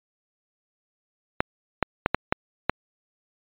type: clicks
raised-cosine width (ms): 0.5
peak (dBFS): -4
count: 6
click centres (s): 1.405 / 1.827 / 2.061 / 2.146 / 2.325 / 2.696
effects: resampled to 8000 Hz